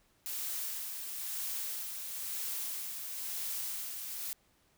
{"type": "noise with tremolo", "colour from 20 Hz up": "blue", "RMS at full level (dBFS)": -37, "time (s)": [0.26, 4.33], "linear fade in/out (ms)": 0, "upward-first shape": "sine", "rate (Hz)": 1, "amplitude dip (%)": 40, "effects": ["pink hiss -70 dBFS RMS until 4.77 s"]}